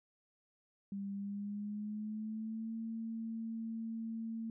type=tone with pitch glide; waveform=sine; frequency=198.7 to 225.6 Hz; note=G3 to A3; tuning=+24 to +44 cents; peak=-38 dBFS; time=0.92-4.5 s; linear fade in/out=2 ms; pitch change=+220 cents; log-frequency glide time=1.13-2.75 s; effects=none